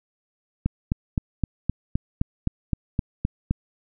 click train, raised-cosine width 5 ms, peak -9 dBFS, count 12, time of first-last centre 0.66-3.51 s, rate 3.86 Hz, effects none

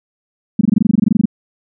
sine tone bursts, 211.5 Hz, G#3, 32 cents sharp, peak -6 dBFS, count 16, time 0.59-1.256 s, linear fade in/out 5 ms, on 21 ms, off 22 ms, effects none

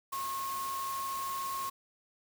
sine tone in noise, 1084 Hz, C#6, 39 cents flat, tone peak -34 dBFS, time 0.12-1.7 s, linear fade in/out 10 ms, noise white, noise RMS -43 dBFS, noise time 0.12-1.7 s, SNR +6 dB, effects none

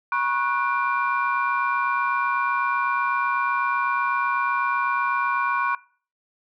sine tone cluster, 966 / 1094 / 1474 / 2383 Hz, B5 / C#6 / F#6 / D7, -39 / -23 / -7 / +25 cents, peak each -26 / -24 / -25 / -31 dBFS, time 0.12-5.75 s, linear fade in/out 2 ms, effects noise-tail reverb RT60 0.4 s tail -20 dB re dry + tanh soft clip ceiling -11 dBFS

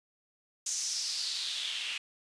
white noise with band-pass filter sweep, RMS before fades -35 dBFS, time 0.66-1.98 s, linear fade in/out 5 ms, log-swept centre 6600 to 2700 Hz, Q 4.2, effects resampled to 22050 Hz

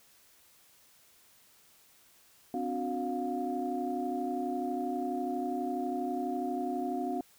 sine tone cluster, 257 / 289.2 / 363.2 / 709 Hz, C4 / D4 / F#4 / F5, -31 / -27 / -32 / +26 cents, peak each -35 / -37 / -37 / -35 dBFS, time 2.54-7.21 s, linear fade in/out 2 ms, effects tanh soft clip ceiling -20 dBFS + white hiss -62 dBFS RMS until 7.38 s

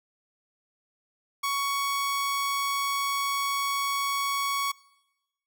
sawtooth tone, 1116 Hz, C#6, 11 cents sharp, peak -22 dBFS, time 1.43-4.72 s, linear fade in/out 10 ms, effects noise-tail reverb RT60 1.0 s tail -22 dB re dry

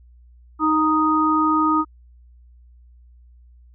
harmonic tone, 311.1 Hz, D#4, in tune, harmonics 1 / 3 / 4, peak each -19 / -24 / -18 dBFS, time 0.59-1.85 s, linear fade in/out 50 ms, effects added 60 Hz sine -46 dBFS peak until 3.74 s

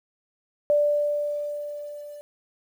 sine tone with level ramp, 587.3 Hz, D5, in tune, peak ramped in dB -16 to -38 dBFS, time 0.7-2.21 s, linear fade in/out 0 ms, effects 9-bit

